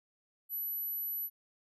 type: tone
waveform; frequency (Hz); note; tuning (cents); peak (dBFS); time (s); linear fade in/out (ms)
sine; 11840; F#9; 0; -34; 0.49-1.3; 50
effects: none